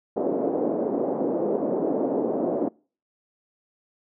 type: band-pass noise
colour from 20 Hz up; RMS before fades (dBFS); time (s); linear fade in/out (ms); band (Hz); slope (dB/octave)
pink; -25; 0.16-2.69; 10; 260 to 600; 24
effects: noise-tail reverb RT60 0.4 s tail -26 dB re dry